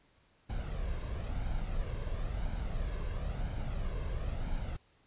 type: noise with flanger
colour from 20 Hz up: brown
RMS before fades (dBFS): -35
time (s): 0.49-4.77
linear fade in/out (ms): 10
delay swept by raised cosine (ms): 1.3 to 1.89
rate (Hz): 0.99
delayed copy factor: +0.5
effects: pink hiss -68 dBFS RMS until 5.06 s + resampled to 8000 Hz